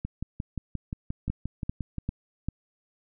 two click trains, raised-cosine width 5 ms, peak -16 / -19 dBFS, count 4 / 12, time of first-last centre 1.3-2.486 / 0.05-1.983 s, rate 2.53 / 5.69 Hz, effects none

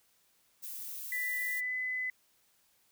violet noise, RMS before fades -42 dBFS, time 0.62-1.61 s, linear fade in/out 20 ms
sine tone with pitch glide, 1986 to 2013 Hz, B6 to B6, +9 to +33 cents, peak -32 dBFS, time 1.12-2.1 s, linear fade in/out 2 ms, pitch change +24 cents, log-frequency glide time 1.55-1.75 s
effects white hiss -70 dBFS RMS until 2.91 s

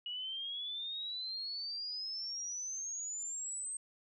sine exponential sweep, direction up, 2900 to 8372 Hz, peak -38 dBFS, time 0.06-3.77 s, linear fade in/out 2 ms, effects none

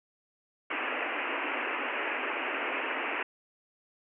white band-pass noise, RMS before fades -33 dBFS, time 0.7-3.23 s, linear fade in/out 5 ms, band 250 to 2800 Hz, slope 96 dB/octave, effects none

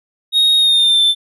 triangle tone with pitch glide, 3743 to 3543 Hz, A#7 to A7, +6 to +11 cents, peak -8 dBFS, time 0.32-1.15 s, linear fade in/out 50 ms, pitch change -95 cents, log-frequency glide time 0.57-1.02 s, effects none

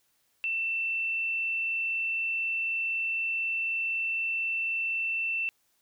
sine tone, 2679 Hz, E7, 27 cents sharp, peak -27 dBFS, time 0.44-5.49 s, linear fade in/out 0 ms, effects white hiss -71 dBFS RMS until 5.81 s

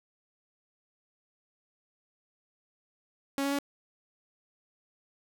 sawtooth tone with pitch steps, 276.3 / 279.3 / 282.4 Hz, C#4 / C#4 / C#4, -6 / +13 / +32 cents, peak -24 dBFS, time 3.38-3.587 s, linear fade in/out 0 ms, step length 69 ms, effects none

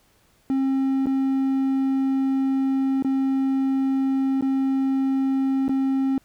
triangle tone with dropouts, 268 Hz, C4, 42 cents sharp, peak -17 dBFS, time 0.5-6.18 s, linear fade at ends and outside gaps 1 ms, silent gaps 1.059-1.069 / 3.024-3.047 / 4.41-4.424 / 5.681-5.693 s, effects pink hiss -61 dBFS RMS until 6.24 s

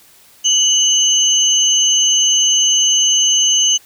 sine tone pair together, 2960 / 6290 Hz, F#7 / G8, 0 / +5 cents, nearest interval octave + minor second, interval 1305 cents, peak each -13 dBFS, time 0.44-3.78 s, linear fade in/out 20 ms, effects white hiss -47 dBFS RMS until 3.85 s

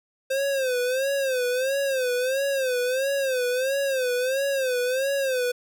square tone with vibrato, 523.3 Hz, C5, in tune, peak -23 dBFS, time 0.3-5.52 s, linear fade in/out 10 ms, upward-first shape sine, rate 1.5 Hz, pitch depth 110 cents each way, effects none

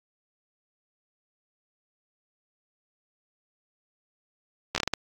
slowing click train, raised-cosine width 0.2 ms, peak -8 dBFS, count 7, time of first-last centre 4.75-4.937 s, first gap 12 ms, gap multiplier 1.38, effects AAC 64 kbps

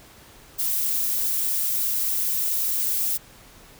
violet noise, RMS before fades -24 dBFS, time 0.58-3.18 s, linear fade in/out 20 ms, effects pink hiss -49 dBFS RMS until 3.79 s

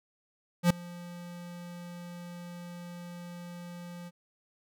square tone with ADSR envelope, 174.61 Hz, F3, in tune, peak -18 dBFS, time 0.63-4.11 s, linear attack 73 ms, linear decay 3 ms, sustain -24 dB, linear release 37 ms, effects none

